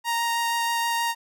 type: tone with vibrato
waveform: sawtooth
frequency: 932.3 Hz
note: A#5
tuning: in tune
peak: -19 dBFS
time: 0.04-1.15 s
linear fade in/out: 50 ms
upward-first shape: sine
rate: 6.3 Hz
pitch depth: 8 cents each way
effects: none